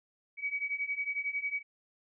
sine beating tone pair, 2262 / 2273 Hz, C#7 / C#7, +34 / +43 cents, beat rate 11 Hz, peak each -36 / -34 dBFS, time 0.37-1.63 s, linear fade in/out 50 ms, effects none

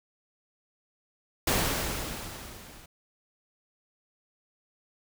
pink noise with level ramp, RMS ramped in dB -24 to -51 dBFS, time 1.47-2.86 s, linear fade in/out 5 ms, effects none

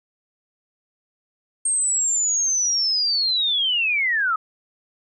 sine linear sweep, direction down, 8560 to 1244.5 Hz, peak -18 dBFS, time 1.65-4.36 s, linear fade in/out 5 ms, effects none

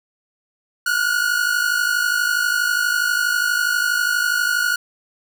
45% pulse tone pair together, 1427.7 / 1480 Hz, F6 / F#6, +38 / 0 cents, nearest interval minor second, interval 62 cents, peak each -20 dBFS, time 0.86-4.76 s, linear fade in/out 5 ms, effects none

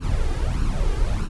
brown noise with flanger, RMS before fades -21 dBFS, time 0-1.29 s, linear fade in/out 50 ms, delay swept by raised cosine 0.71 to 2.51 ms, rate 1.6 Hz, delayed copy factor +0.7, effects resampled to 24000 Hz

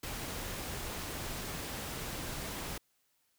pink noise, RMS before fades -40 dBFS, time 0.03-2.78 s, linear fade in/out 5 ms, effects white hiss -75 dBFS RMS until 3.38 s

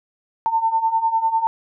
sine beating tone pair, 893 / 903 Hz, A5 / A5, +25 / +45 cents, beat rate 10 Hz, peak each -22 / -18 dBFS, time 0.46-1.47 s, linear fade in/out 0 ms, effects none

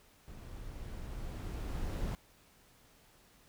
brown noise with level ramp, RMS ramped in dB -48 to -35 dBFS, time 0.28-2.15 s, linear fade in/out 0 ms, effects pink hiss -64 dBFS RMS until 3.48 s

